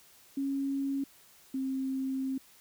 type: tone pair in turn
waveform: sine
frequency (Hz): 274.9 / 265.5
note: C#4 / C4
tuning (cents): -14 / +25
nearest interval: minor second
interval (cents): 61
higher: first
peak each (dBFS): -29 / -30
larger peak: first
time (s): 0.37-1.04 / 1.54-2.38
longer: second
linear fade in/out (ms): 5
effects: white hiss -59 dBFS RMS until 2.6 s